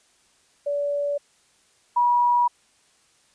sine tone pair in turn, 575 / 967 Hz, D5 / B5, -37 / -37 cents, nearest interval major sixth, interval 900 cents, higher second, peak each -22 / -16 dBFS, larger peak second, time 0.66-1.18 / 1.96-2.48 s, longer neither, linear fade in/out 10 ms, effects white hiss -61 dBFS RMS until 3.34 s + resampled to 22050 Hz

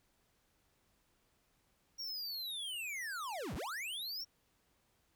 square linear two-way sweep, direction down then up, 5650 to 41.2 to 5650 Hz, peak -40 dBFS, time 1.98-4.25 s, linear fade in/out 20 ms, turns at 3.55 s, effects pink hiss -75 dBFS RMS until 5.15 s

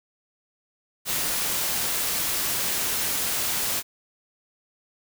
white noise, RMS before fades -26 dBFS, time 1.05-3.83 s, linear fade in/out 50 ms, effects none

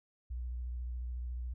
sine tone with vibrato, 61 Hz, B1, 21 cents flat, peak -36 dBFS, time 0.3-1.54 s, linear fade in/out 10 ms, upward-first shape square, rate 14 Hz, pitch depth 33 cents each way, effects none

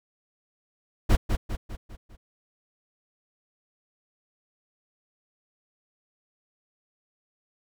brown noise with echo, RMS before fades -17 dBFS, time 1.09-1.17 s, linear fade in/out 20 ms, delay 200 ms, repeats 5, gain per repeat -6 dB, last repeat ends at 2.17 s, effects none

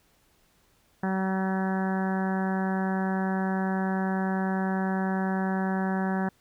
harmonic tone, 190 Hz, F#3, 46 cents sharp, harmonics 1 / 2 / 3 / 4 / 5 / 6 / 7 / 8 / 9 / 10, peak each -26 / -35 / -39 / -34 / -38 / -45 / -43 / -40 / -39 / -50 dBFS, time 1.03-6.29 s, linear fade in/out 5 ms, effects pink hiss -65 dBFS RMS until 6.4 s

